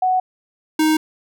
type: tone pair in turn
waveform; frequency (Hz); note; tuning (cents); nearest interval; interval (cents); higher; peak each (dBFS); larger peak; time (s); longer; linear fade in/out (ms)
sine / square; 742 / 312; F#5 / D#4; +5 / +5; octave + minor third; 1500; first; -14; neither; 0.02-0.2 / 0.79-0.97; neither; 5
effects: none